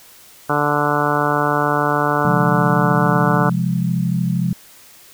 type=harmonic tone; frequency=146.83 Hz; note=D3; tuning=in tune; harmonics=1 / 2 / 3 / 4 / 5 / 6 / 7 / 8 / 9 / 10; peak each=-24 / -24 / -24 / -24 / -24 / -24 / -24 / -24 / -24 / -24 dBFS; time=0.49-3.5 s; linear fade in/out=10 ms
type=chord; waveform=sine; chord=F minor; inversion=second; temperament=equal; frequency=130.81 / 174.61 / 207.7 Hz; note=C3 / F3 / Ab3; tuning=0 / 0 / 0 cents; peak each=-21 / -18 / -24 dBFS; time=2.25-4.53 s; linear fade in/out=2 ms
effects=white hiss -45 dBFS RMS until 5.13 s